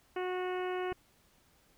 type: harmonic tone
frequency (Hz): 365.8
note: F#4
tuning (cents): -20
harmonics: 1 / 2 / 3 / 4 / 5 / 6 / 7 / 8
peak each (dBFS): -34 / -40 / -44 / -46 / -48 / -50 / -51 / -52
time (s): 0.16-0.93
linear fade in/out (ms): 5
type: click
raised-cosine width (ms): 5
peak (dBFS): -36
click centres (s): 0.921
effects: pink hiss -67 dBFS RMS until 1.77 s